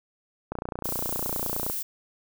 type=click train; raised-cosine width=1 ms; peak=-17 dBFS; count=36; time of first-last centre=0.52-1.698 s; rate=29.7 Hz
type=noise; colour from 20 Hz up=violet; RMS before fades=-31 dBFS; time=0.84-1.83 s; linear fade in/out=10 ms
effects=none